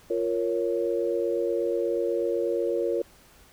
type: chord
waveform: sine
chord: Bb minor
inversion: second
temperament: equal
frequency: 349.2 / 466.2 / 554.4 Hz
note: F4 / Bb4 / Db5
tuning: 0 / 0 / 0 cents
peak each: -28 / -27 / -29 dBFS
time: 0.1-3.02 s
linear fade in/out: 5 ms
effects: pink hiss -55 dBFS RMS until 3.52 s